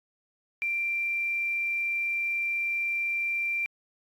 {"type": "tone with quantisation", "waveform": "sine", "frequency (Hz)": 2362, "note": "D7", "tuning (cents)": 9, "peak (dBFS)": -26, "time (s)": [0.62, 3.66], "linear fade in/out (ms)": 0, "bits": 9, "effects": ["AAC 64 kbps"]}